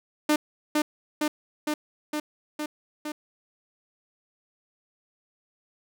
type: tone with echo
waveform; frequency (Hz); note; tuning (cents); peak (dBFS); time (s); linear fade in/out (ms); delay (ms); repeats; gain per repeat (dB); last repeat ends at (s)
sawtooth; 301.3; D4; +44; -15; 0.29-0.36; 5; 460; 6; -2; 3.12
effects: none